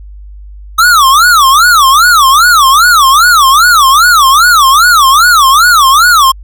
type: tone with vibrato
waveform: square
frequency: 1242 Hz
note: D#6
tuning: 3 cents flat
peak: -3 dBFS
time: 0.78-6.32 s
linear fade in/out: 10 ms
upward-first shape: sine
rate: 2.5 Hz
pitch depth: 290 cents each way
effects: added 50 Hz sine -26 dBFS peak until 6.43 s